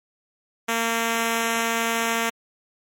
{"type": "tone", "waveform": "5% pulse", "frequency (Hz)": 229.2, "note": "A#3", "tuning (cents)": -29, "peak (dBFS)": -10, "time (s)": [0.68, 2.3], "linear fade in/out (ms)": 10, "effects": ["MP3 64 kbps"]}